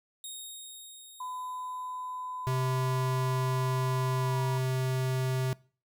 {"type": "tone with exponential decay", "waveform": "15% pulse", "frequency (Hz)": 3729, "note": "A#7", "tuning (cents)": 0, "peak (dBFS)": -31, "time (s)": [0.24, 3.79], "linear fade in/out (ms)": 1, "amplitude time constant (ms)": 770}
{"type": "tone with pitch glide", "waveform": "sine", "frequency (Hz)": [1007, 968.8], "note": ["B5", "B5"], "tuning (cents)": [33, -34], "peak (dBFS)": -35, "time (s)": [1.2, 4.58], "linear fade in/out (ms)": 5, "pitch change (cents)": -67, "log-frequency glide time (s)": [4.18, 4.41]}
{"type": "tone", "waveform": "square", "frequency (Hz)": 130, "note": "C3", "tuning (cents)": -11, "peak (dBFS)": -28, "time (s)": [2.47, 5.53], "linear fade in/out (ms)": 0}
{"effects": ["noise-tail reverb RT60 0.4 s tail -23 dB re dry"]}